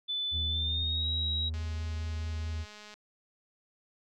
sine tone with pitch glide, 3500 to 3839 Hz, A7 to B7, -10 to -50 cents, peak -30 dBFS, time 0.08-1.5 s, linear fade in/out 20 ms, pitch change +160 cents, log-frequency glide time 0.48-1.08 s
triangle tone with vibrato, 80.1 Hz, E2, 49 cents flat, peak -30 dBFS, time 0.31-2.66 s, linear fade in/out 50 ms, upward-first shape triangle, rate 4.7 Hz, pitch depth 19 cents each way
click train, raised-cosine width 0.2 ms, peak -32 dBFS, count 295, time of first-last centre 1.54-2.94 s, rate 210 Hz
effects none

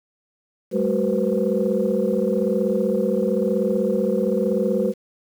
sine tone cluster, 194.3 / 215.3 / 375.2 / 480.3 / 516 Hz, G3 / A3 / F#4 / B4 / C5, -15 / -37 / +24 / -48 / -24 cents, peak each -24 dBFS, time 0.71-4.94 s, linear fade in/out 50 ms, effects tanh soft clip ceiling -9 dBFS + 8-bit

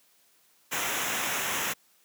pink noise with comb filter, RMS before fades -30 dBFS, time 0.71-1.74 s, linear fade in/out 20 ms, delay 0.22 ms, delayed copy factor -0.7, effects white hiss -64 dBFS RMS until 2.04 s + high-pass 150 Hz 12 dB/octave

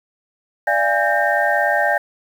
sine tone cluster, 590 / 687 / 817 / 1576 / 1831 Hz, D5 / F5 / G#5 / G6 / A#6, +8 / -29 / -29 / +9 / -32 cents, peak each -21 dBFS, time 0.67-1.98 s, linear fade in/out 5 ms, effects 7-bit

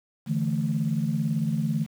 sine chord, D suspended second, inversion none, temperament equal, 146.83 / 164.81 / 220 Hz, D3 / E3 / A3, 0 / 0 / 0 cents, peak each -27 dBFS, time 0.26-1.87 s, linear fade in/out 50 ms, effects tanh soft clip ceiling -14 dBFS + 8-bit

